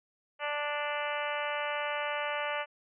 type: harmonic tone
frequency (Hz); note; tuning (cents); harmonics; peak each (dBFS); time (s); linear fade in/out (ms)
293.7; D4; 0; 2 / 3 / 4 / 5 / 6 / 7 / 8 / 9 / 10; -36 / -38 / -39 / -40 / -41 / -41 / -42 / -43 / -43; 0.39-2.66; 50
effects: none